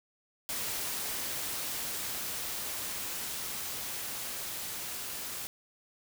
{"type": "noise with level ramp", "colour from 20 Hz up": "white", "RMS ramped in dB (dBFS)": [-35, -39], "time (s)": [0.49, 5.47], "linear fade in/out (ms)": 0, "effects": []}